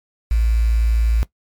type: tone with quantisation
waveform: sine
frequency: 56.2 Hz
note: A1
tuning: 37 cents sharp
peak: -13 dBFS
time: 0.31-1.23 s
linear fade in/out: 0 ms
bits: 6
effects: noise-tail reverb RT60 0.1 s tail -18 dB re dry + MP3 96 kbps